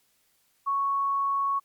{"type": "tone", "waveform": "sine", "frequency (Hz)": 1108.7, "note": "C#6", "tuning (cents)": 0, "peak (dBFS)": -23, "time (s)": [0.66, 1.6], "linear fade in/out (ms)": 20, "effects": ["white hiss -68 dBFS RMS until 1.64 s", "MP3 96 kbps"]}